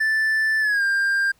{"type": "tone with pitch glide", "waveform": "triangle", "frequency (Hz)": [1760, 1595.4], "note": ["A6", "G6"], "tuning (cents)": [0, 30], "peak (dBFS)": -16, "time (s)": [0, 1.32], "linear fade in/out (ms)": 10, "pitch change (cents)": -170, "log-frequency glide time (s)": [0.6, 0.83], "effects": ["pink hiss -61 dBFS RMS until 1.39 s"]}